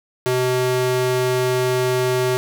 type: tone with high-pass filter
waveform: square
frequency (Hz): 126.8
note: B2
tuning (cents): +46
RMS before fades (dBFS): -19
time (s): 0.26-2.37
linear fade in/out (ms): 0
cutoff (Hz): 260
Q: 2.6
effects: none